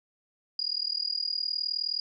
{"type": "tone with amplitude modulation", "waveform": "sine", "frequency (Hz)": 4868, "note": "D#8", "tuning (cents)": -39, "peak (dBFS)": -24, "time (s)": [0.59, 2], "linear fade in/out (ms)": 2, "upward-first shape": "sine", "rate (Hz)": 39.3, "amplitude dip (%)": 95, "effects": []}